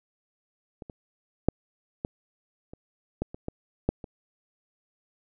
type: clicks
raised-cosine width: 2 ms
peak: -26 / -27 / -6 / -16 / -29 / -14 / -25 / -18 / -9 / -25 dBFS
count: 10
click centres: 0.822 / 0.898 / 1.486 / 2.049 / 2.735 / 3.22 / 3.345 / 3.484 / 3.89 / 4.042 s
effects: none